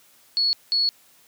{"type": "tone bursts at uneven times", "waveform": "sine", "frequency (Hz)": 4378, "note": "C#8", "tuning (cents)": -22, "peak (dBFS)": -18, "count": 2, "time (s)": [[0.37, 0.53], [0.72, 0.89]], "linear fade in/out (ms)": 0, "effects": ["white hiss -56 dBFS RMS until 1.27 s", "high-pass 100 Hz 12 dB/octave"]}